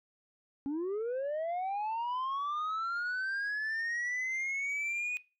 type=linear sweep; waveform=sine; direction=up; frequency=269.7 to 2489 Hz; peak=-29 dBFS; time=0.66-5.17 s; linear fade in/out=0 ms; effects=noise-tail reverb RT60 0.3 s tail -22 dB re dry + tanh soft clip ceiling -31 dBFS